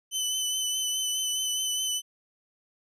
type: tone with vibrato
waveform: 20% pulse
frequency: 3022 Hz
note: F#7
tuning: 36 cents sharp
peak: -21 dBFS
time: 0.11-2.02 s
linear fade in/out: 50 ms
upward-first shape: sine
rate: 4.8 Hz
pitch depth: 24 cents each way
effects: none